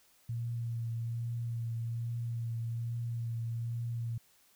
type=tone with vibrato; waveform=sine; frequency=116.54 Hz; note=A#2; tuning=in tune; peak=-33 dBFS; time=0.29-4.18 s; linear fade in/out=5 ms; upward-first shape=triangle; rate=1.2 Hz; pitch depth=23 cents each way; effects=white hiss -66 dBFS RMS until 4.55 s